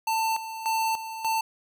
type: tone with tremolo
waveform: square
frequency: 892 Hz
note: A5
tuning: 23 cents sharp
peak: -24 dBFS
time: 0.07-1.41 s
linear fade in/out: 5 ms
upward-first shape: square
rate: 1.7 Hz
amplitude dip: 70%
effects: none